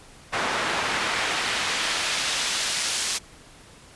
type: noise with band-pass filter sweep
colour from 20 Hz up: pink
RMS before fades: -26 dBFS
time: 0.32-3.19 s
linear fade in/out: 20 ms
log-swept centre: 1200 to 6300 Hz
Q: 0.71
effects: pink hiss -49 dBFS RMS until 3.95 s + resampled to 24000 Hz